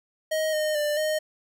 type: tone with pitch steps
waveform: square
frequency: 628 / 614 / 594 / 618 Hz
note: D#5 / D#5 / D5 / D#5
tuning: +16 / -23 / +20 / -12 cents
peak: -24 dBFS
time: 0.31-1.19 s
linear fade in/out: 10 ms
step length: 220 ms
effects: none